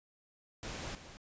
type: noise with echo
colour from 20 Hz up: pink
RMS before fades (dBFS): -42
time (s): 0.63-0.95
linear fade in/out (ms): 0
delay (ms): 220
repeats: 1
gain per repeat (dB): -10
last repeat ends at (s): 1.17
effects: resampled to 16000 Hz